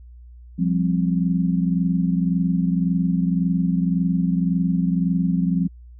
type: chord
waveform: sine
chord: F suspended second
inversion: none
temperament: just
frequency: 174.61 / 196.44 / 261.9 Hz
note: F3 / G3 / C4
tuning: 0 / +4 / +2 cents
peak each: -19 / -24 / -25 dBFS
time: 0.58-5.68 s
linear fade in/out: 20 ms
effects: added 60 Hz sine -40 dBFS peak until 5.99 s